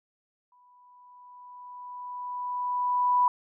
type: tone with exponential growth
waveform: sine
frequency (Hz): 987.8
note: B5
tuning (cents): 0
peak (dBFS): -18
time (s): 0.52-3.28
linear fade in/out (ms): 2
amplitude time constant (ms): 600
effects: none